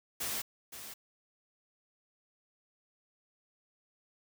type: noise with echo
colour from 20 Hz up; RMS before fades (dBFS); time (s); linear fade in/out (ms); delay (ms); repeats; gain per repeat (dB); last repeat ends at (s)
white; -36; 0.2-0.42; 10; 520; 1; -10; 0.94
effects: none